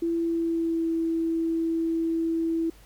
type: tone with pitch glide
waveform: sine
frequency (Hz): 335.2 to 328.7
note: E4 to E4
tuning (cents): +29 to -5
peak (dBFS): -23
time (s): 0.02-2.7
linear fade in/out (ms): 5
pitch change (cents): -34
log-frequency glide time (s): 0.12-0.89
effects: added 50 Hz sine -52 dBFS peak until 2.85 s + pink hiss -56 dBFS RMS until 2.85 s